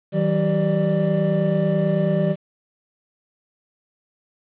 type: tone cluster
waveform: triangle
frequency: 159.9 / 189.1 / 387 / 594 Hz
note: D#3 / F#3 / G4 / D5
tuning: +48 / +38 / -22 / +20 cents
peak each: -19 / -20 / -25 / -21 dBFS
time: 0.12-2.36 s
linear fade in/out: 50 ms
effects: resampled to 8000 Hz + 8-bit